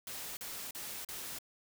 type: noise bursts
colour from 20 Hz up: white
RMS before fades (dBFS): -43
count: 4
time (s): 0.07-1.387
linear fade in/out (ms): 2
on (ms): 300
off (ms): 39
effects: none